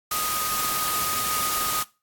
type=tone in noise; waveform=sine; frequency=1244.5 Hz; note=D#6; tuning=in tune; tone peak=-28 dBFS; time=0.11-1.83 s; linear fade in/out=5 ms; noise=white; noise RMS=-27 dBFS; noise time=0.11-1.83 s; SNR=-4 dB; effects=noise-tail reverb RT60 0.3 s tail -21 dB re dry + AAC 64 kbps